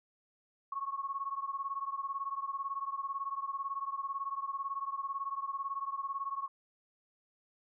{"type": "beating tone pair", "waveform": "sine", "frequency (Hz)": [1095, 1113], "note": ["C#6", "C#6"], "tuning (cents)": [-22, 7], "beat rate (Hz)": 18, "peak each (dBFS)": [-37, -39], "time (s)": [0.72, 6.48], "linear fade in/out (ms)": 5, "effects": []}